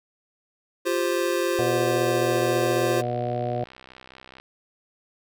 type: chord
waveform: square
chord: F suspended second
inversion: none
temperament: just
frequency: 349.2 / 392.9 / 523.8 Hz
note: F4 / G4 / C5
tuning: 0 / +4 / +2 cents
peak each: -26 / -29 / -27 dBFS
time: 0.85-3.02 s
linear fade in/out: 20 ms
type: harmonic tone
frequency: 121.3 Hz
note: B2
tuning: 31 cents flat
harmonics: 1 / 2 / 3 / 4 / 5 / 6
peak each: -30 / -35 / -34 / -33 / -30 / -30 dBFS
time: 1.59-3.64 s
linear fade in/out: 0 ms
type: click train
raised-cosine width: 0.3 ms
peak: -28 dBFS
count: 136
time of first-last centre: 2.31-4.4 s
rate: 64.6 Hz
effects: none